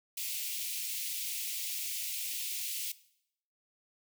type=high-pass noise; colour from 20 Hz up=white; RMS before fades=-37 dBFS; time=0.17-2.92 s; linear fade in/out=5 ms; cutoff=2200 Hz; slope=48 dB/octave; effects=noise-tail reverb RT60 0.7 s tail -18 dB re dry